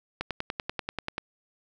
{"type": "click train", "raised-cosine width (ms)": 0.3, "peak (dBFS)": -14, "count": 11, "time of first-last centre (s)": [0.21, 1.181], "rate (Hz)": 10.3, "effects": []}